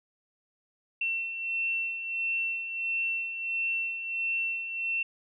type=beating tone pair; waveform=sine; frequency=2700 / 2701.5 Hz; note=E7 / E7; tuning=+41 / +42 cents; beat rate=1.5 Hz; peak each=-37 / -29 dBFS; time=1.01-5.03 s; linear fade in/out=5 ms; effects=none